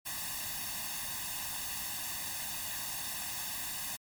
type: noise with comb filter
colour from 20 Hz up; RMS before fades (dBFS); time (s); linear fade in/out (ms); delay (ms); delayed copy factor
white; -38; 0.05-3.97; 20; 1.1; +0.95
effects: MP3 96 kbps